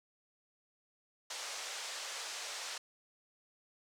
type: band-pass noise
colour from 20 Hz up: white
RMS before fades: -43 dBFS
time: 1.3-2.78 s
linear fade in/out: 5 ms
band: 490 to 7300 Hz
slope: 24 dB/octave
effects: none